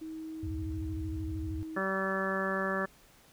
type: tone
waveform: sine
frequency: 317.9 Hz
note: D#4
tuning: 37 cents sharp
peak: -38 dBFS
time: 0.01-1.79 s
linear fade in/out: 10 ms
type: tone with vibrato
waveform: sine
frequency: 82.3 Hz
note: E2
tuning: 2 cents flat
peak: -34 dBFS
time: 0.43-1.63 s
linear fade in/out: 0 ms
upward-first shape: square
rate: 13 Hz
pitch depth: 290 cents each way
type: harmonic tone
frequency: 192 Hz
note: G3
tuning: 36 cents flat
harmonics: 1 / 2 / 3 / 4 / 5 / 6 / 7 / 8 / 9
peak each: -36 / -37 / -36 / -45 / -44 / -38 / -39 / -44 / -35 dBFS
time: 1.76-2.86 s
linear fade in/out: 10 ms
effects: pink hiss -60 dBFS RMS until 3.32 s